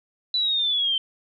sine linear sweep, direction down, 3993 to 3095 Hz, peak -20 dBFS, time 0.34-0.98 s, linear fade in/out 2 ms, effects none

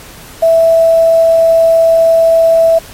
sine tone with quantisation, 658 Hz, E5, 3 cents flat, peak -4 dBFS, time 0.42-2.79 s, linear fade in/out 10 ms, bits 5, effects pink hiss -33 dBFS RMS until 2.93 s + MP3 64 kbps

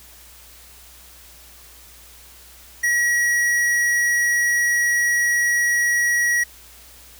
sine tone with tanh clipping, 1914 Hz, A#6, 45 cents sharp, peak -18 dBFS, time 2.83-6.44 s, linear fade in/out 10 ms, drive 17 dB, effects added 60 Hz sine -50 dBFS peak until 7.19 s + white hiss -46 dBFS RMS until 7.19 s

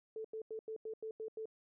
sine tone bursts, 440 Hz, A4, in tune, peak -40 dBFS, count 8, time 0.16-1.456 s, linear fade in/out 2 ms, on 85 ms, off 88 ms, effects none

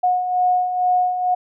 sine beating tone pair, 725 / 727.2 Hz, F#5 / F#5, -35 / -30 cents, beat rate 2.2 Hz, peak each -24 / -16 dBFS, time 0.03-1.35 s, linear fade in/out 10 ms, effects none

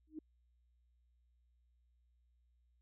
sine tone with exponential growth, 310.9 Hz, D#4, 1 cent flat, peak -39 dBFS, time 0.07-0.19 s, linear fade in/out 5 ms, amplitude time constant 25 ms, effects added 60 Hz sine -70 dBFS peak until 2.81 s

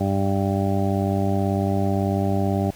harmonic tone, 98.1 Hz, G2, 2 cents sharp, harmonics 1 / 2 / 3 / 4 / 6 / 7 / 8, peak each -23 / -24 / -28 / -29 / -30 / -31 / -31 dBFS, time 0-2.71 s, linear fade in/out 10 ms, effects pink hiss -46 dBFS RMS until 2.75 s

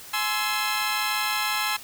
15% pulse chord, Ab augmented, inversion none, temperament equal with one note detuned, 843.7 / 1046.5 / 1318.5 Hz, Ab5 / C6 / E6, +27 / 0 / 0 cents, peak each -22 dBFS, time 0.13-1.77 s, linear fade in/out 10 ms, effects white hiss -43 dBFS RMS until 1.83 s

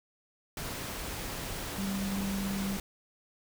sine tone in noise, 196 Hz, G3, in tune, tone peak -31 dBFS, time 1.78-2.77 s, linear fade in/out 2 ms, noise pink, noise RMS -38 dBFS, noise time 0.57-2.8 s, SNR +4 dB, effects none

